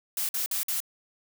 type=noise bursts; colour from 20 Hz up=blue; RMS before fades=-29 dBFS; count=4; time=0.17-0.803 s; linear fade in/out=2 ms; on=120 ms; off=51 ms; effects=none